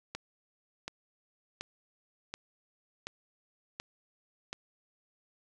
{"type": "click train", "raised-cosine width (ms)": 0.2, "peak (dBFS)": -20, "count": 7, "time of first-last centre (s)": [0.15, 4.53], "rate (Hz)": 1.37, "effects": []}